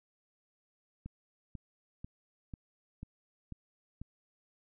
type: click train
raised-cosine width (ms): 5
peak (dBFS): -30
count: 7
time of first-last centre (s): 1.06-4.016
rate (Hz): 2.03
effects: none